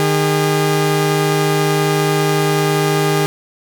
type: tone pair together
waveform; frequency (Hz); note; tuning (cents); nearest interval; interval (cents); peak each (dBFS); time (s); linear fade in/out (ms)
sawtooth; 153.23 / 405.2; D#3 / G#4; -26 / -43; octave + perfect fourth; 1683; -12; 0-3.26; 0
effects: none